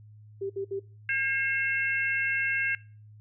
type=tone bursts; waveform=sine; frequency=392.2 Hz; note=G4; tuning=1 cent sharp; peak=-29 dBFS; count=3; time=0.41-0.796 s; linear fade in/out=10 ms; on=88 ms; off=61 ms
type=harmonic tone; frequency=538 Hz; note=C5; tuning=48 cents sharp; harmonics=3 / 4 / 5; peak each=-28 / -30 / -32 dBFS; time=1.09-2.75 s; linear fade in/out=2 ms
effects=noise-tail reverb RT60 0.4 s tail -22 dB re dry + added 106 Hz sine -48 dBFS peak until 3.2 s